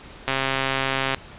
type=click train; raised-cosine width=0.3 ms; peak=-6 dBFS; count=117; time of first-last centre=0.28-1.146 s; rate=134 Hz; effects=pink hiss -43 dBFS RMS until 1.38 s + resampled to 8000 Hz